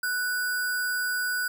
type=tone with sample-and-hold; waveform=sine; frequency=1481 Hz; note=F#6; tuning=1 cent sharp; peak=-25 dBFS; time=0.03-1.48 s; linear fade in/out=5 ms; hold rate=6300 Hz; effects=none